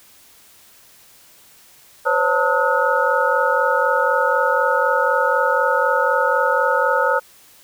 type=tone cluster; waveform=sine; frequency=510 / 554 / 898 / 1277 / 1451 Hz; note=C5 / C#5 / A5 / D#6 / F#6; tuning=-44 / -1 / +35 / +45 / -34 cents; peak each=-21 dBFS; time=2.05-7.2 s; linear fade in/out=20 ms; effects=white hiss -49 dBFS RMS until 7.63 s